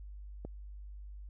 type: click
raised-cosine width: 2 ms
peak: -28 dBFS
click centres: 0.45 s
effects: added 50 Hz sine -44 dBFS peak until 1.29 s